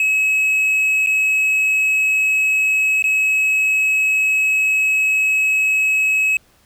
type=tone with dropouts; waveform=triangle; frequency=2567 Hz; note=E7; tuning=47 cents flat; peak=-12 dBFS; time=0-6.37 s; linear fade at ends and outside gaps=2 ms; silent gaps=1.063-1.07 / 3.024-3.04 s; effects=pink hiss -55 dBFS RMS until 6.65 s